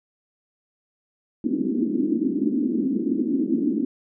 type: band-pass noise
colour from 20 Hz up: white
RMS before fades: -23 dBFS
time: 1.44-3.85 s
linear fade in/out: 2 ms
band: 220 to 320 Hz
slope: 48 dB/octave
effects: none